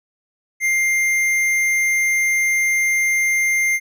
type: tone with tanh clipping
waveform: triangle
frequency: 2100 Hz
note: C7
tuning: 6 cents sharp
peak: -17 dBFS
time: 0.6-3.8 s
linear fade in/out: 50 ms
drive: 17 dB
effects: none